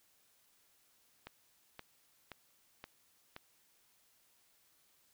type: click train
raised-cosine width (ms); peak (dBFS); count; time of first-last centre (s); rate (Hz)
0.3; -30; 5; 1.27-3.364; 1.91
effects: white hiss -71 dBFS RMS until 5.13 s